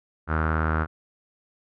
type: tone with low-pass filter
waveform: sawtooth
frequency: 79 Hz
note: D#2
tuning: 27 cents sharp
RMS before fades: -24 dBFS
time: 0.27-0.87 s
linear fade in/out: 50 ms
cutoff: 1400 Hz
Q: 6.2
effects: none